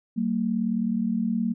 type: tone pair together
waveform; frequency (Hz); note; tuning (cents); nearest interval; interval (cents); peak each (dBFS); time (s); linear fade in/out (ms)
sine; 190.5 / 229.7; G3 / A#3; -49 / -25; minor third; 324; -27 / -24; 0.16-1.54; 20
effects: none